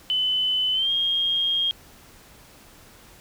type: tone with pitch glide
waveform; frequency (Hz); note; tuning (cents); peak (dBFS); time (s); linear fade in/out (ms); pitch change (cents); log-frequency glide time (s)
sine; 3020 to 3237; F#7 to G#7; +35 to -45; -20; 0.1-1.71; 0; +120; 0.73-0.91
effects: pink hiss -50 dBFS RMS until 3.2 s